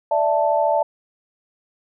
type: chord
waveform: sine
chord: D suspended second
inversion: none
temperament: just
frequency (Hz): 587.3 / 660.7 / 881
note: D5 / E5 / A5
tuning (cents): 0 / +4 / +2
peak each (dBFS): -20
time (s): 0.11-0.83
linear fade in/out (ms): 5
effects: none